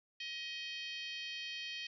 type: harmonic tone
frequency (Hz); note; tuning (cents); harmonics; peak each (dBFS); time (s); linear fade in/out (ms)
630; D#5; +21; 3 / 4 / 5 / 6 / 7 / 8 / 9; -49 / -46 / -45 / -55 / -49 / -55 / -58; 0.2-1.87; 5
effects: none